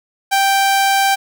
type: tone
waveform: sawtooth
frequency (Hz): 784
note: G5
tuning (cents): 0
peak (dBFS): -8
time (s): 0.31-1.16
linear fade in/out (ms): 20
effects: none